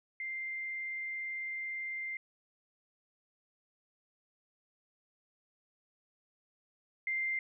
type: tone pair in turn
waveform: sine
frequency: 2094 / 2094 Hz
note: C7 / C7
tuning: +1 / +1 cents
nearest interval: unison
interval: 0 cents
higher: neither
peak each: -36 / -31 dBFS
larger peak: second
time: 0.2-2.17 / 7.07-7.39 s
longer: first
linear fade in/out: 2 ms
effects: none